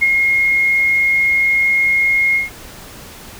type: tone with ADSR envelope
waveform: sine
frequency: 2148 Hz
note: C7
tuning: 45 cents sharp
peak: -8 dBFS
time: 0.01-2.5 s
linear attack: 18 ms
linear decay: 37 ms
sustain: -3 dB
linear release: 150 ms
effects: pink hiss -36 dBFS RMS until 3.39 s